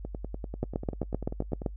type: two click trains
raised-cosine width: 2 ms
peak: -23 / -15 dBFS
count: 17 / 9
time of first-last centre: 0.05-1.619 / 0.63-1.662 s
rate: 10.2 / 7.75 Hz
effects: noise-tail reverb RT60 0.1 s tail -24 dB re dry + added 50 Hz sine -38 dBFS peak until 1.76 s